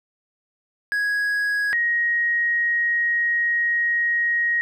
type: tone pair in turn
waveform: triangle / sine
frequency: 1661.2 / 1883.8 Hz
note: G#6 / A#6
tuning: 0 / +18 cents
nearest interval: major second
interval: 218 cents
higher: second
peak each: -18 dBFS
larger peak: neither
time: 0.92-1.73 / 1.73-4.61 s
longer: second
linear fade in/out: 0 ms
effects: none